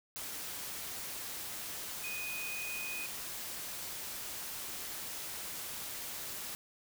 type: tone in noise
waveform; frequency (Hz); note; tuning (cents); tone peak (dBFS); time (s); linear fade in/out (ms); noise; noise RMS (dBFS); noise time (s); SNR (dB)
sine; 2489; D#7; 0; -39; 2.04-3.06; 0; white; -42; 0.16-6.55; 0
effects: none